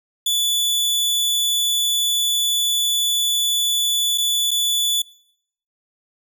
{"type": "tone with dropouts", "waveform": "sawtooth", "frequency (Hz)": 3462, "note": "A7", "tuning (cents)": -29, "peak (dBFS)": -14, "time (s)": [0.26, 5.02], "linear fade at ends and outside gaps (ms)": 5, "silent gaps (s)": [[4.177, 4.181], [4.509, 4.513]], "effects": ["noise-tail reverb RT60 0.7 s tail -23 dB re dry"]}